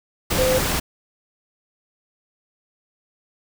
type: tone in noise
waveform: sine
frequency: 514 Hz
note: C5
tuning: 31 cents flat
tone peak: -17 dBFS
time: 0.38-0.59 s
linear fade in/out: 10 ms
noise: pink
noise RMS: -22 dBFS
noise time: 0.3-0.8 s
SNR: +2 dB
effects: none